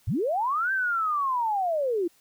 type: linear two-way sweep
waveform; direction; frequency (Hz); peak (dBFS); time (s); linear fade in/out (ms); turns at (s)
sine; up then down; 69.3 to 1588 to 323.8; -23; 0.07-2.08; 10; 0.72
effects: white hiss -62 dBFS RMS until 2.2 s